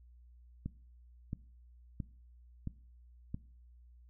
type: click train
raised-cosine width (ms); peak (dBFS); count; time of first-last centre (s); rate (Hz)
5; -25; 5; 0.66-3.345; 1.49
effects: noise-tail reverb RT60 0.5 s tail -21 dB re dry + added 60 Hz sine -56 dBFS peak until 4.09 s